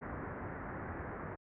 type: low-pass noise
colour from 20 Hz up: pink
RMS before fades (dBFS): -42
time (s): 0.01-1.36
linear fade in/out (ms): 20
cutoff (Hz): 1900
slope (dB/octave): 48
effects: high-pass 60 Hz 12 dB/octave